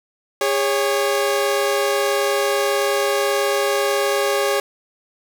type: tone pair together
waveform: sawtooth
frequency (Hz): 406.2 / 554.4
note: G#4 / C#5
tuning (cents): -38 / 0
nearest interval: perfect fourth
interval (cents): 538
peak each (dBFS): -16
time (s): 0.41-4.6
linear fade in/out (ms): 2
effects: none